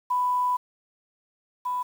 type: tone pair in turn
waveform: sine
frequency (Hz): 993 / 993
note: B5 / B5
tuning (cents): +9 / +9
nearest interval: unison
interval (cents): 0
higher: neither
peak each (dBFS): -21 / -25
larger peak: first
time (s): 0.1-0.57 / 1.65-1.83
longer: first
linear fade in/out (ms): 10
effects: 8-bit